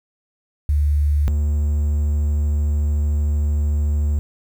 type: tone pair in turn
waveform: sine / triangle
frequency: 73.42 / 73.89 Hz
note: D2 / D2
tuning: 0 / +11 cents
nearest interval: unison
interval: 11 cents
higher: second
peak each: -14 dBFS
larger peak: neither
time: 0.69-1.28 / 1.28-4.19 s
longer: second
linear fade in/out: 0 ms
effects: 8-bit